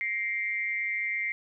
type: tone with amplitude modulation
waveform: sine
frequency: 2102 Hz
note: C7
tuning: 7 cents sharp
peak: -24 dBFS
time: 0.01-1.32 s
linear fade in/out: 0 ms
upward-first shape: sine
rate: 209 Hz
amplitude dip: 80%
effects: none